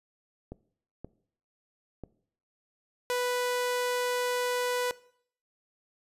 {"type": "clicks", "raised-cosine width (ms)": 2, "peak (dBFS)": -26, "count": 3, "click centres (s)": [0.52, 1.046, 2.037]}
{"type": "tone", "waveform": "sawtooth", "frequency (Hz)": 493.9, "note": "B4", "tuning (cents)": 0, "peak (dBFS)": -23, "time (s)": [3.1, 4.91], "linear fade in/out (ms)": 0}
{"effects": ["noise-tail reverb RT60 0.6 s tail -20 dB re dry", "resampled to 32000 Hz"]}